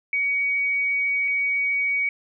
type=tone pair in turn; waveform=sine; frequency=2253 / 2253 Hz; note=C#7 / C#7; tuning=+28 / +28 cents; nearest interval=unison; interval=0 cents; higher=neither; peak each=-20 / -20 dBFS; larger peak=neither; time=0.13-1.28 / 1.28-2.09 s; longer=first; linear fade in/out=2 ms; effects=none